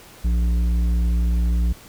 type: tone with tanh clipping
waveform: triangle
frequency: 58.7 Hz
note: A#1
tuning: 13 cents sharp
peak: -18 dBFS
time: 0.24-1.73 s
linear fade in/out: 10 ms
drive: 13 dB
effects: pink hiss -45 dBFS RMS until 1.88 s